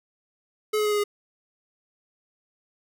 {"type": "tone with pitch steps", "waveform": "square", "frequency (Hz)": [427.5, 423.6, 419.7, 415.8, 412], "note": ["A4", "G#4", "G#4", "G#4", "G#4"], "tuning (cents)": [-50, 34, 18, 2, -14], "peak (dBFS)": -22, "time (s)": [0.73, 1.04], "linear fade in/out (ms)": 10, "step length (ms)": 62, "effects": []}